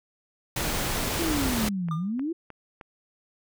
pink noise, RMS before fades -28 dBFS, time 0.56-1.69 s, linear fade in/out 5 ms
click train, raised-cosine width 0.5 ms, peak -27 dBFS, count 7, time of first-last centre 0.96-2.812 s, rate 3.24 Hz
sine exponential two-way sweep, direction down then up, 349.2 to 155.56 to 349.2 Hz, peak -26 dBFS, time 1.19-2.33 s, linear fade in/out 10 ms, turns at 1.95 s
triangle tone with exponential decay, 1204 Hz, D6, 43 cents sharp, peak -27 dBFS, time 1.91-2.12 s, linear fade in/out 2 ms, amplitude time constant 44 ms
effects none

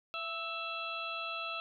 harmonic tone with a mistuned harmonic, 668 Hz, E5, 23 cents sharp, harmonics 1 / 2 / 4 / 5 / 6, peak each -45 / -40 / -40 / -45 / -48 dBFS, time 0.14-1.6 s, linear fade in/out 0 ms, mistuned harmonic 2, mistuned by -33 cents, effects none

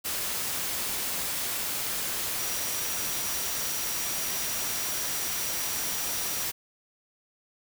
sine tone in noise, 5780 Hz, F#8, 41 cents flat, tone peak -37 dBFS, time 2.38-6.45 s, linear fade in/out 20 ms, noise white, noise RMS -31 dBFS, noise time 0.04-6.52 s, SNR -9 dB, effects none

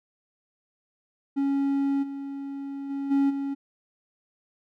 triangle tone with level steps, 277.2 Hz, C#4, in tune, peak -20 / -30 / -26 / -17 / -25 dBFS, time 1.36-3.55 s, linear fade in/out 20 ms, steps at 2.02 / 2.89 / 3.1 / 3.29 s, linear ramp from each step 20 ms, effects none

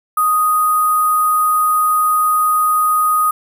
sine tone with sample-and-hold, 1244.5 Hz, D#6, in tune, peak -11 dBFS, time 0.17-3.31 s, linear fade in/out 5 ms, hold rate 11025 Hz, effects none

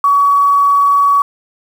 sine tone with quantisation, 1131 Hz, C#6, 34 cents sharp, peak -7 dBFS, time 0.04-1.22 s, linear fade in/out 2 ms, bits 6, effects none

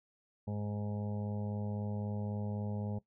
harmonic tone, 103.8 Hz, G#2, in tune, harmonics 1 / 2 / 4 / 5 / 6 / 7 / 8 / 9, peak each -37 / -39 / -49 / -49 / -52 / -59 / -52 / -62 dBFS, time 0.47-2.99 s, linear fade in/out 10 ms, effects noise-tail reverb RT60 0.1 s tail -17 dB re dry

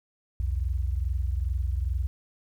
sine tone pair together, 61.59 / 84 Hz, B1 / E2, -4 / +33 cents, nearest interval perfect fourth, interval 537 cents, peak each -26 / -30 dBFS, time 0.4-2.07 s, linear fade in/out 0 ms, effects 10-bit

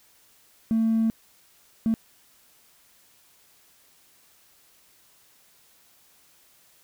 triangle tone bursts at uneven times, 224.2 Hz, A3, 33 cents sharp, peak -16 dBFS, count 2, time 0.71-1.1 / 1.86-1.94 s, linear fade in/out 0 ms, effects tanh soft clip ceiling -16 dBFS + white hiss -59 dBFS RMS until 6.83 s

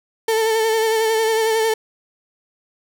35% pulse tone with vibrato, 444.2 Hz, A4, 16 cents sharp, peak -14 dBFS, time 0.28-1.74 s, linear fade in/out 5 ms, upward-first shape sine, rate 11 Hz, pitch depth 32 cents each way, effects none

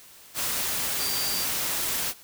sine tone in noise, 4699 Hz, D8, in tune, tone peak -31 dBFS, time 0.97-1.47 s, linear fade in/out 50 ms, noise white, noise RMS -28 dBFS, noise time 0.34-2.14 s, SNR -6 dB, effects white hiss -50 dBFS RMS until 2.23 s

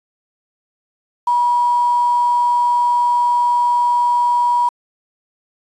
sine tone with quantisation, 966 Hz, B5, 39 cents flat, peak -12 dBFS, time 1.27-4.69 s, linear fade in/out 5 ms, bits 6, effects resampled to 22050 Hz

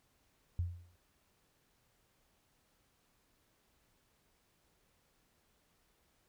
sine tone with exponential decay, 87.31 Hz, F2, in tune, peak -29 dBFS, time 0.59-0.96 s, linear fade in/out 0 ms, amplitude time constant 79 ms, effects pink hiss -74 dBFS RMS until 6.28 s

